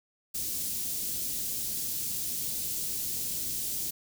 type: band-stop noise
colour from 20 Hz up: white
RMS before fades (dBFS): -33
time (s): 0.34-3.91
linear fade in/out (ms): 10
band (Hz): 290 to 5000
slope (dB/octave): 12
effects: none